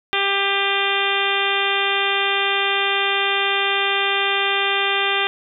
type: harmonic tone with a mistuned harmonic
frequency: 396 Hz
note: G4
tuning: 18 cents sharp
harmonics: 1 / 2 / 3 / 4 / 5 / 6 / 7 / 8 / 9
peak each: -26 / -26 / -26 / -26 / -26 / -26 / -26 / -26 / -26 dBFS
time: 0.13-5.27 s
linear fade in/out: 0 ms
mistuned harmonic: 6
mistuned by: +19 cents
effects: none